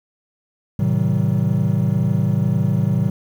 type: chord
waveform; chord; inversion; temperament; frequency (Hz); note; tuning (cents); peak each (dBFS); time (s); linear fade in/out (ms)
triangle; A diminished seventh; none; just; 110 / 132 / 158.4 / 190.08; A2 / C3 / Eb3 / Gb3; 0 / +16 / +31 / +47; -19; 0.79-3.1; 5
effects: 8-bit